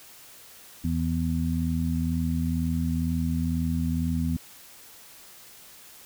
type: harmonic tone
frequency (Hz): 82.1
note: E2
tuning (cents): -6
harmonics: 1 / 2 / 3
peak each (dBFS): -28 / -28 / -28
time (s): 0.84-4.37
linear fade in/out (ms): 5
effects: white hiss -49 dBFS RMS until 6.05 s